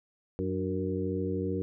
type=harmonic tone with a mistuned harmonic; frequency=93.2 Hz; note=F#2; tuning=13 cents sharp; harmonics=1 / 2 / 3 / 4 / 5; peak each=-35 / -35 / -35 / -35 / -35 dBFS; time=0.39-1.62 s; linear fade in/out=0 ms; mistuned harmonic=3; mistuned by=+65 cents; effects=none